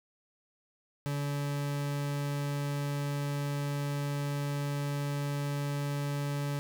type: tone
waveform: 40% pulse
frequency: 143.3 Hz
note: D3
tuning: 42 cents flat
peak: -30 dBFS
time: 1.06-6.59 s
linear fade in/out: 0 ms
effects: none